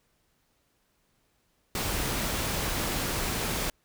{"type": "noise", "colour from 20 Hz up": "pink", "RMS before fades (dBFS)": -30, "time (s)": [1.75, 3.7], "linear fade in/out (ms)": 2, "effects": ["pink hiss -71 dBFS RMS until 3.84 s"]}